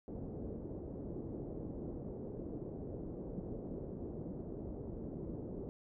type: low-pass noise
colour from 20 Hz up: white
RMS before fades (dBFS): -44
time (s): 0.08-5.69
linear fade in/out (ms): 0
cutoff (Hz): 440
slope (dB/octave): 24
effects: none